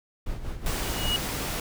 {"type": "noise with tremolo", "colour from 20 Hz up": "brown", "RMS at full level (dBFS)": -30, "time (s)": [0.26, 1.1], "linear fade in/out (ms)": 5, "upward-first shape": "sine", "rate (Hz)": 5.3, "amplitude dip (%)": 60}
{"type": "noise", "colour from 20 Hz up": "pink", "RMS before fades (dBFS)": -31, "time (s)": [0.66, 1.6], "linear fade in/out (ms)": 2}
{"type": "tone with exponential growth", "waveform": "triangle", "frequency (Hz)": 2902, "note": "F#7", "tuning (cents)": -34, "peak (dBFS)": -20, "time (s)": [0.73, 1.16], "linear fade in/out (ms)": 0, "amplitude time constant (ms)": 93}
{"effects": []}